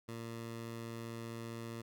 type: tone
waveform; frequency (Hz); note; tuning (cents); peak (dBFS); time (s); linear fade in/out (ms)
15% pulse; 115.3; A#2; -19; -36; 0.08-1.82; 10
effects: none